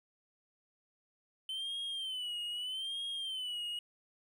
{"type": "tone with vibrato", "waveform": "triangle", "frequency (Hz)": 3062, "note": "G7", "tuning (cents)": -41, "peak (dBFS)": -35, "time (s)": [1.49, 3.79], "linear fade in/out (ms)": 2, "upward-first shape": "sine", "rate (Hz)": 0.8, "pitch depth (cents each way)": 110, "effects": []}